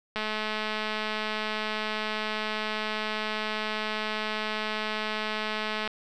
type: click train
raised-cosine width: 0.3 ms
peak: -15 dBFS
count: 1230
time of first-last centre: 0.16-5.876 s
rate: 215 Hz
effects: none